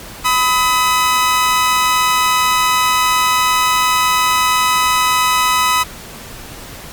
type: tone pair together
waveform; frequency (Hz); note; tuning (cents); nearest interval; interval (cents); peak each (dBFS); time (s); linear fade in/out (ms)
sawtooth; 1000 / 1271.4; B5 / D#6; +21 / +37; major third; 416; -11; 0.24-5.84; 20
effects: pink hiss -33 dBFS RMS until 6.92 s + Opus 48 kbps